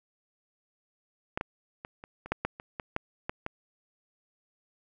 clicks, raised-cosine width 0.5 ms, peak -15 / -16 / -24 / -29 / -27 / -12 / -13 / -26 / -20 / -14 / -16 / -18 dBFS, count 12, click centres 1.375 / 1.411 / 1.849 / 2.039 / 2.26 / 2.32 / 2.45 / 2.599 / 2.798 / 2.964 / 3.295 / 3.464 s, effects none

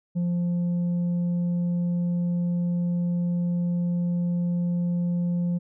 sine tone with tanh clipping, 174.61 Hz, F3, in tune, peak -23 dBFS, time 0.15-5.59 s, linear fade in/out 20 ms, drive 3 dB, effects none

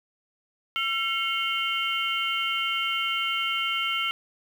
sine tone cluster, 1353 / 2170 / 2799 / 3081 Hz, E6 / C#7 / F7 / G7, +45 / -37 / +3 / -31 cents, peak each -30 dBFS, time 0.76-4.11 s, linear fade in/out 0 ms, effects 8-bit

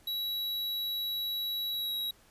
square tone with pitch glide, 3900 to 3857 Hz, B7 to B7, -23 to -42 cents, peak -32 dBFS, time 0.07-2.11 s, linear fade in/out 5 ms, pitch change -19 cents, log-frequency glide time 1.69-1.95 s, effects pink hiss -62 dBFS RMS until 2.3 s + resampled to 32000 Hz

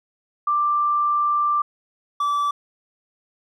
sine / triangle tone pair in turn, 1180 / 1158.4 Hz, D6 / D6, +8 / -24 cents, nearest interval unison, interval 32 cents, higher first, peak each -17 dBFS, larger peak neither, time 0.47-1.62 / 2.2-2.51 s, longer first, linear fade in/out 5 ms, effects none

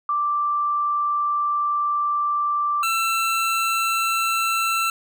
sine / 25% pulse tone pair in turn, 1174.7 / 1340.1 Hz, D6 / E6, 0 / +28 cents, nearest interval major second, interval 228 cents, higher second, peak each -19 / -16 dBFS, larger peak second, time 0.09-2.83 / 2.83-4.9 s, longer first, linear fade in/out 2 ms, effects none

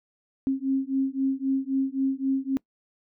sine beating tone pair, 266.6 / 270.4 Hz, C4 / C#4, +33 / -43 cents, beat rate 3.8 Hz, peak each -26 dBFS, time 0.47-2.57 s, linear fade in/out 0 ms, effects noise-tail reverb RT60 0.1 s tail -23 dB re dry

